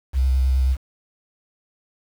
sine tone with vibrato, 65.41 Hz, C2, in tune, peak -14 dBFS, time 0.13-0.77 s, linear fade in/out 50 ms, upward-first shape square, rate 9.4 Hz, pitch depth 22 cents each way, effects tanh soft clip ceiling -12 dBFS + 7-bit

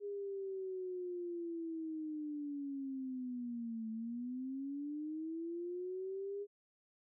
sine linear two-way sweep, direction down then up, 409.7 to 220 to 409.7 Hz, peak -39 dBFS, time 0-6.47 s, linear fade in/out 50 ms, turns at 3.9 s, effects none

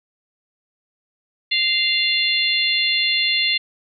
harmonic tone, 696 Hz, F5, 6 cents flat, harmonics 3 / 4 / 5 / 6, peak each -22 / -22 / -22 / -22 dBFS, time 1.51-3.58 s, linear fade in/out 10 ms, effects none

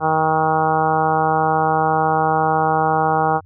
harmonic tone, 158 Hz, D#3, 27 cents sharp, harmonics 1 / 2 / 3 / 4 / 5 / 6 / 7 / 8 / 9, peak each -25 / -28 / -23 / -27 / -17 / -25 / -25 / -26 / -28 dBFS, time 0-3.41 s, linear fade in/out 50 ms, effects added 92 Hz sine -43 dBFS peak until 3.45 s

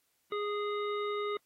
harmonic tone, 413.8 Hz, G#4, 6 cents flat, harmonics 1 / 3 / 5 / 7 / 9, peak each -33 / -37 / -44 / -54 / -46 dBFS, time 0.32-1.37 s, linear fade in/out 2 ms, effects white hiss -75 dBFS RMS until 1.45 s + AAC 48 kbps

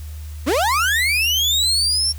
35% pulse linear sweep, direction up, 223 to 5540 Hz, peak -14 dBFS, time 0.46-2.13 s, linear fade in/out 20 ms, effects added 76 Hz sine -29 dBFS peak until 2.18 s + white hiss -46 dBFS RMS until 2.18 s

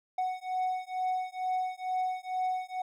triangle beating tone pair, 740 / 742.2 Hz, F#5 / F#5, 0 / +5 cents, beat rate 2.2 Hz, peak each -31 dBFS, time 0.18-2.82 s, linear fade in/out 5 ms, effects none

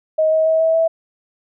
sine tone with pitch steps, 629 / 635.2 / 641.5 / 647.8 / 654.2 Hz, D#5 / D#5 / E5 / E5 / E5, +19 / +36 / -47 / -30 / -13 cents, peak -12 dBFS, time 0.18-0.88 s, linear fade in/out 10 ms, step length 140 ms, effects none

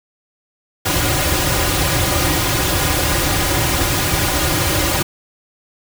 pink noise with comb filter, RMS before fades -17 dBFS, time 0.85-5.03 s, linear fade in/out 10 ms, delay 4.5 ms, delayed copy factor -0.9, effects none

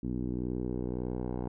10% pulse tone with low-pass filter sweep, 61.74 Hz, B1, in tune, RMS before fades -34 dBFS, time 0.03-1.48 s, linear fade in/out 5 ms, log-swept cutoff 270 to 680 Hz, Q 1.9, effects none

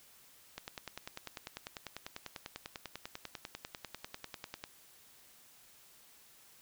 click train, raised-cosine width 0.2 ms, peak -24 dBFS, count 42, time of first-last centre 0.58-4.639 s, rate 10.1 Hz, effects white hiss -61 dBFS RMS until 6.61 s

